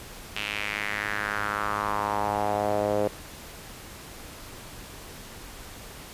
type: tone with band-pass filter sweep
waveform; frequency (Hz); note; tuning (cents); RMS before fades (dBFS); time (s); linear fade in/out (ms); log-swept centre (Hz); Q
sawtooth; 103.83; G#2; 0; -28; 0.36-3.08; 5; 2800 to 520; 3.3
effects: pink hiss -43 dBFS RMS until 6.13 s + resampled to 32000 Hz